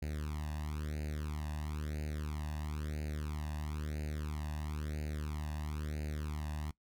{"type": "tone with flanger", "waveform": "sawtooth", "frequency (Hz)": 75.6, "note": "D#2", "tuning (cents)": -49, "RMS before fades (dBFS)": -39, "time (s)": [0.02, 6.71], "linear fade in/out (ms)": 5, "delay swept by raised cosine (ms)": [0.44, 1.12], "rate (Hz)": 1, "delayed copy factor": 0.95, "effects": ["noise-tail reverb RT60 0.1 s tail -21 dB re dry"]}